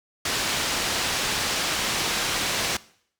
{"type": "low-pass noise", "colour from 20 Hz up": "white", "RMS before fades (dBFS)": -26, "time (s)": [0.25, 2.77], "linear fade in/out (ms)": 5, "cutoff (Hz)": 5400, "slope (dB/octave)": 12, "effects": ["noise-tail reverb RT60 0.6 s tail -20 dB re dry"]}